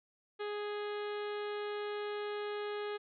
harmonic tone, 415.3 Hz, G#4, in tune, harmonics 1 / 2 / 3 / 4 / 5 / 6 / 7 / 8 / 9 / 10, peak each -37 / -47 / -47 / -49 / -53 / -55 / -56 / -54 / -59 / -60 dBFS, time 0.39-2.98 s, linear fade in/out 20 ms, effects none

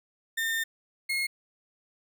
35% pulse tone pair in turn, 1813 / 2156 Hz, A#6 / C#7, -49 / -49 cents, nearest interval minor third, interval 300 cents, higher second, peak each -25 dBFS, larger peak neither, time 0.37-0.64 / 1.09-1.27 s, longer first, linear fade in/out 10 ms, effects none

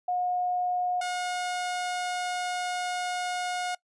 sine / sawtooth tone pair in turn, 721 / 721 Hz, F#5 / F#5, -45 / -45 cents, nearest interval unison, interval 0 cents, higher neither, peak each -25 dBFS, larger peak neither, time 0.08-1.01 / 1.01-3.75 s, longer second, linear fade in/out 5 ms, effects noise-tail reverb RT60 0.1 s tail -23 dB re dry + resampled to 22050 Hz

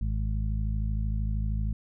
harmonic tone, 53 Hz, G#1, 36 cents sharp, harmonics 1 / 2 / 3 / 4, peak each -27 / -32 / -39 / -39 dBFS, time 0.01-1.73 s, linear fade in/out 5 ms, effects none

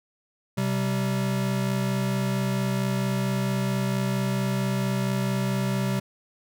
square tone pair together, 129.3 / 193.73 Hz, C3 / G3, -20 / -20 cents, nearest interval perfect fifth, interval 700 cents, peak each -27 / -27 dBFS, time 0.57-6 s, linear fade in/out 10 ms, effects none

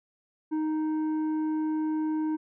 triangle tone with tanh clipping, 311.1 Hz, D#4, in tune, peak -27 dBFS, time 0.51-2.37 s, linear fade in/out 20 ms, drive 11 dB, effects none

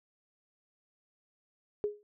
sine tone with exponential decay, 415.8 Hz, G#4, 2 cents sharp, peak -25 dBFS, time 1.84-2.03 s, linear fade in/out 0 ms, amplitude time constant 40 ms, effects none

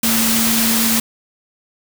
sine tone in noise, 226.9 Hz, A#3, 47 cents flat, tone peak -18 dBFS, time 0.03-1 s, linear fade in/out 5 ms, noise white, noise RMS -17 dBFS, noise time 0.03-1 s, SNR -4 dB, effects none

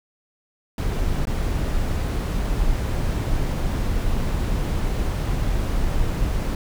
brown noise with dropouts, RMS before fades -22 dBFS, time 0.78-6.55 s, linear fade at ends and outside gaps 2 ms, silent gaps 1.254-1.27 s, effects none

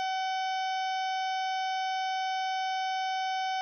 harmonic tone with a mistuned harmonic, 757 Hz, F#5, 39 cents sharp, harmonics 1 / 2 / 3 / 4 / 5 / 6 / 7 / 8, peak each -29 / -40 / -42 / -42 / -47 / -51 / -46 / -52 dBFS, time 0-3.61 s, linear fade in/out 0 ms, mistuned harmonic 5, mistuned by -68 cents, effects none

